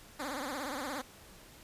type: tone with vibrato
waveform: 10% pulse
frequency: 275.3 Hz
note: C#4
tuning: 12 cents flat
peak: -28 dBFS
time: 0.19-1.02 s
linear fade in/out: 10 ms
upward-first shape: triangle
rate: 17 Hz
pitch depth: 210 cents each way
effects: pink hiss -55 dBFS RMS until 1.63 s + resampled to 32000 Hz